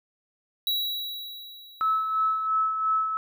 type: tone with exponential decay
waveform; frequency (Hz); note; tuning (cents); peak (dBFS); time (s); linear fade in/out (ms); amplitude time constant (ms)
square; 3893; B7; -26; -23; 0.67-2.47; 1; 390
type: tone with tremolo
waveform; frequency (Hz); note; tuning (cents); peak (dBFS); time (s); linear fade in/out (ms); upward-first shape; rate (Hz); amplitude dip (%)
sine; 1300; E6; -24; -20; 1.81-3.17; 0; sine; 2.9; 50
effects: none